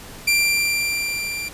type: tone with level ramp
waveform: sawtooth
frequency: 2367 Hz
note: D7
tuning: 13 cents sharp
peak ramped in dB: -11 to -23 dBFS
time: 0.27-1.49 s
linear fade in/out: 10 ms
effects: pink hiss -39 dBFS RMS until 1.53 s + resampled to 32000 Hz